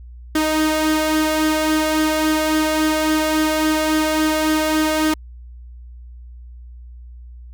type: tone with flanger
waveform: sawtooth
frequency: 311.1 Hz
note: D#4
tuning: in tune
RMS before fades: -18 dBFS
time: 0.35-5.14 s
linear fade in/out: 5 ms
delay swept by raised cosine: 0.59 to 1.48 ms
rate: 3.6 Hz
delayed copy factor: +0.5
effects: added 60 Hz sine -35 dBFS peak until 7.53 s